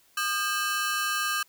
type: ring-modulated tone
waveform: sawtooth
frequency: 1409 Hz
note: F6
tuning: 15 cents sharp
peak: -19 dBFS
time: 0.17-1.43 s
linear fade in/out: 5 ms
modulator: 189 Hz
effects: white hiss -62 dBFS RMS until 1.48 s